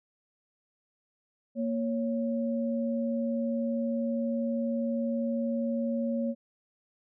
sine tone pair together, 233.1 / 554.4 Hz, A#3 / C#5, 0 / 0 cents, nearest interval octave + minor third, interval 1500 cents, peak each -28 / -33 dBFS, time 1.55-6.35 s, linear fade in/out 50 ms, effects none

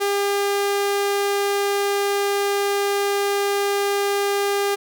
sawtooth tone, 402.2 Hz, G4, 44 cents sharp, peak -15 dBFS, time 0-4.76 s, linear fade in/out 20 ms, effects none

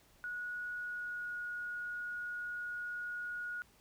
sine tone with pitch glide, 1459 to 1447.2 Hz, F#6 to F#6, -25 to -39 cents, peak -38 dBFS, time 0.24-3.62 s, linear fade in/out 0 ms, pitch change -14 cents, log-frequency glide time 0.75-1.36 s, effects pink hiss -66 dBFS RMS until 3.8 s

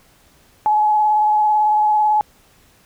sine tone with vibrato, 849 Hz, G#5, 38 cents sharp, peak -12 dBFS, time 0.66-2.21 s, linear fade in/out 0 ms, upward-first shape triangle, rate 18 Hz, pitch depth 23 cents each way, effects pink hiss -53 dBFS RMS until 2.85 s

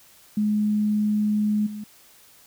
sine tone with level steps, 210.5 Hz, G#3, 24 cents sharp, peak -19 / -31 dBFS, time 0.37-1.84 s, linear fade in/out 5 ms, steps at 1.66 s, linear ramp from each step 10 ms, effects white hiss -53 dBFS RMS until 2.46 s

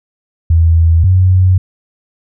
sine tone pair in turn, 82.41 / 92.5 Hz, E2 / F#2, 0 / 0 cents, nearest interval major second, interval 200 cents, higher second, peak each -5 dBFS, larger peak neither, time 0.5-1.04 / 1.04-1.58 s, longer neither, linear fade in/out 5 ms, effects none

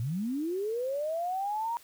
sine linear sweep, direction up, 106 to 953 Hz, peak -29 dBFS, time 0-1.77 s, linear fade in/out 0 ms, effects white hiss -56 dBFS RMS until 1.83 s

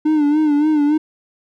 triangle tone with vibrato, 300 Hz, D4, 37 cents sharp, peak -10 dBFS, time 0.05-0.98 s, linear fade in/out 10 ms, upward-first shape sine, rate 3.5 Hz, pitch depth 68 cents each way, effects none

